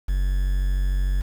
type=tone with quantisation; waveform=triangle; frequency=46.77 Hz; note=F#1; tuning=19 cents sharp; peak=-17 dBFS; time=0.08-1.22 s; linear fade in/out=10 ms; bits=7; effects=none